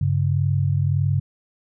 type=tone pair together; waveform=sine; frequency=98.29 / 140 Hz; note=G2 / C#3; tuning=+5 / +18 cents; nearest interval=tritone; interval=613 cents; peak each=-20 dBFS; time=0.01-1.2 s; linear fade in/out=5 ms; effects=none